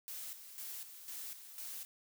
blue noise with tremolo, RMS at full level -45 dBFS, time 0.08-1.85 s, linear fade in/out 0 ms, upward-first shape square, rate 2 Hz, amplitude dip 60%, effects none

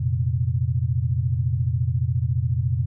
sine chord, F suspended fourth, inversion none, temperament equal, 87.31 / 116.54 / 130.81 Hz, F2 / Bb2 / C3, 0 / 0 / 0 cents, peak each -25 / -23 / -24 dBFS, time 0-2.86 s, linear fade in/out 10 ms, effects none

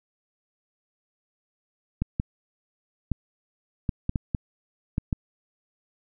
clicks, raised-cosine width 5 ms, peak -12 dBFS, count 9, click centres 2.02 / 2.199 / 3.117 / 3.892 / 4.094 / 4.158 / 4.348 / 4.981 / 5.128 s, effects none

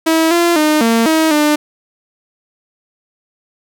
sawtooth tone with pitch steps, 323.2 / 343 / 305.5 / 228.7 / 318.5 / 299.2 Hz, E4 / F4 / D#4 / A#3 / D#4 / D4, -34 / -31 / -32 / -33 / +41 / +32 cents, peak -6 dBFS, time 0.06-1.56 s, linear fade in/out 10 ms, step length 250 ms, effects none

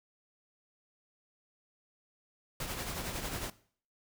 pink noise with tremolo, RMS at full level -36 dBFS, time 2.6-3.5 s, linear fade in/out 2 ms, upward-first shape triangle, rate 11 Hz, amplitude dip 55%, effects noise-tail reverb RT60 0.5 s tail -18 dB re dry

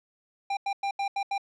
square tone bursts at uneven times, 795 Hz, G5, 24 cents sharp, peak -27 dBFS, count 6, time 0.5-0.57 / 0.66-0.73 / 0.83-0.91 / 0.99-1.08 / 1.16-1.23 / 1.31-1.38 s, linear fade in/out 5 ms, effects low-pass 4000 Hz 12 dB/octave

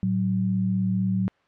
sine tone pair together, 111.47 / 187.4 Hz, A2 / F#3, +23 / +22 cents, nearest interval major sixth, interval 899 cents, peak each -27 / -22 dBFS, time 0.03-1.28 s, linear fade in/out 0 ms, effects white hiss -63 dBFS RMS until 1.47 s + low-pass 2000 Hz 12 dB/octave

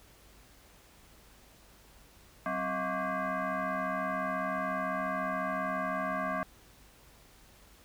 sine tone with frequency modulation, 261.6 Hz, C4, in tune, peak -30 dBFS, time 2.46-6.43 s, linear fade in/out 0 ms, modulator 449 Hz, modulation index 3.1, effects added 50 Hz sine -62 dBFS peak until 7.84 s + pink hiss -59 dBFS RMS until 7.84 s

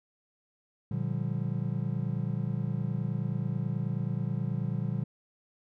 triangle chord, G minor seventh, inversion first, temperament just, 117.6 / 147 / 176.4 / 196 Hz, Bb2 / D3 / F3 / G3, +16 / +2 / +18 / 0 cents, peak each -31 / -31 / -34 / -35 dBFS, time 0.91-5.04 s, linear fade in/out 5 ms, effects none

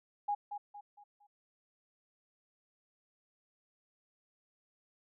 sine tone with echo, 822 Hz, G#5, 18 cents flat, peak -30 dBFS, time 0.28-0.35 s, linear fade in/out 10 ms, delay 230 ms, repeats 4, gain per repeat -8 dB, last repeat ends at 1.27 s, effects none

